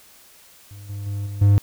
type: tone with level steps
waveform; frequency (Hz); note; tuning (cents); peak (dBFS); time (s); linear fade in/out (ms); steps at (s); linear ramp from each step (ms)
triangle; 101; G#2; -48; -35 / -26 / -22 / -26 / -9; 0.71-1.58; 0; 0.89 / 1.06 / 1.26 / 1.41; 10
effects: white hiss -50 dBFS RMS until 1.62 s